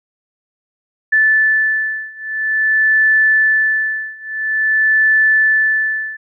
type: beating tone pair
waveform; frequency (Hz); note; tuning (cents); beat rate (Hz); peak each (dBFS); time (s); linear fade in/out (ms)
sine; 1750 / 1750.49; A6 / A6; -10 / -9; 0.49; -15 / -14; 1.12-6.17; 10
effects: none